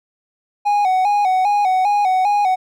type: tone with vibrato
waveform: triangle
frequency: 784 Hz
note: G5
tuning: in tune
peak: -11 dBFS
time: 0.65-2.56 s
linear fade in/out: 20 ms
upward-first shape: square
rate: 2.5 Hz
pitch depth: 85 cents each way
effects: none